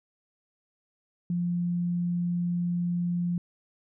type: tone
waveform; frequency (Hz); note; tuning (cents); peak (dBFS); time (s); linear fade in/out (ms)
sine; 174.61; F3; 0; -25; 1.3-3.38; 2
effects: none